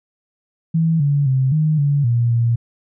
sine tone with pitch steps, 163.1 / 143.1 / 131.7 / 154.8 / 143.1 / 118.7 / 117.3 Hz, E3 / D3 / C3 / D#3 / D3 / A#2 / A#2, -18 / -45 / +12 / -9 / -45 / +32 / +11 cents, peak -13 dBFS, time 0.74-2.56 s, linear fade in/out 10 ms, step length 260 ms, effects none

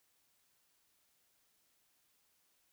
silence, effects white hiss -75 dBFS RMS until 2.72 s

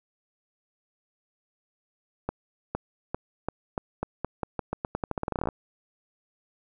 accelerating click train, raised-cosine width 1 ms, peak -14 dBFS, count 25, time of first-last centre 2.29-5.488 s, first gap 460 ms, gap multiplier 0.86, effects none

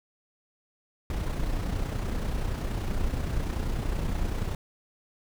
brown noise with amplitude modulation, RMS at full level -27 dBFS, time 1.1-4.55 s, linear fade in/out 2 ms, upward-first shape sine, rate 30.5 Hz, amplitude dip 45%, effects none

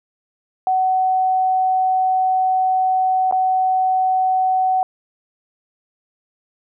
sine tone with dropouts, 750 Hz, F#5, 23 cents sharp, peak -14 dBFS, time 0.67-4.83 s, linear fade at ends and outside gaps 1 ms, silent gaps 3.312-3.324 s, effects none

